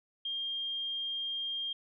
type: tone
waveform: sine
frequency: 3210 Hz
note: G7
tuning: 40 cents sharp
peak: -33 dBFS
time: 0.25-1.73 s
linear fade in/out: 5 ms
effects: none